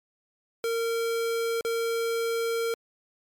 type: tone with dropouts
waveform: square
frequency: 460 Hz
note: A#4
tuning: 23 cents flat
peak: -26 dBFS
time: 0.64-2.74 s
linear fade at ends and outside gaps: 1 ms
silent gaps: 1.61-1.649 s
effects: MP3 96 kbps